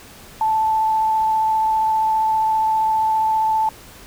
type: tone with vibrato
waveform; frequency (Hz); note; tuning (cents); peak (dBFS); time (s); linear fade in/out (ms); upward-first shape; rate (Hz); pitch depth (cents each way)
sine; 877; A5; -6; -15; 0.41-3.69; 2; sine; 15; 9
effects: pink hiss -42 dBFS RMS until 4.06 s